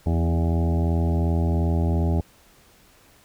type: harmonic tone with a mistuned harmonic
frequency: 82.8 Hz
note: E2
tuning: 8 cents sharp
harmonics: 1 / 2 / 3 / 4 / 5 / 7 / 8 / 9 / 10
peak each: -20 / -26 / -30 / -32 / -34 / -37 / -38 / -39 / -40 dBFS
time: 0.06-2.21 s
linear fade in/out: 5 ms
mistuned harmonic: 2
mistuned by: +24 cents
effects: pink hiss -55 dBFS RMS until 3.24 s